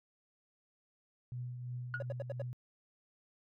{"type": "tone with tremolo", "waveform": "sine", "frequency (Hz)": 123.47, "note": "B2", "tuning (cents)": 0, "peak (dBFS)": -37, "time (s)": [1.32, 2.53], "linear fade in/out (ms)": 0, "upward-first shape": "triangle", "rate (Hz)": 2.9, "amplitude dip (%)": 45}
{"type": "tone with exponential decay", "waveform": "sine", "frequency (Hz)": 1446, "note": "F#6", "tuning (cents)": -40, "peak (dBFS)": -30, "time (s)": [1.94, 2.05], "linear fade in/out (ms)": 1, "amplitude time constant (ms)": 23}
{"type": "tone bursts", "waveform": "triangle", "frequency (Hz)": 559, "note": "C#5", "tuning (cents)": 14, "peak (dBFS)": -34, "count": 5, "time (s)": [2, 2.419], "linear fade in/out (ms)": 2, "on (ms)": 23, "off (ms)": 76}
{"effects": ["tanh soft clip ceiling -28 dBFS"]}